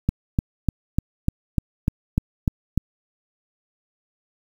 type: click train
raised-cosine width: 5 ms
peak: -6 dBFS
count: 10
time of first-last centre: 0.09-2.777 s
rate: 3.35 Hz
effects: 7-bit